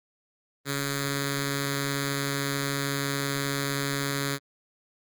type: tone with notch filter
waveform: 5% pulse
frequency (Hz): 139.9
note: C#3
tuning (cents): +16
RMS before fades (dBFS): -29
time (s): 0.65-4.39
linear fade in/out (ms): 50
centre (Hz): 790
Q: 0.59
effects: Opus 24 kbps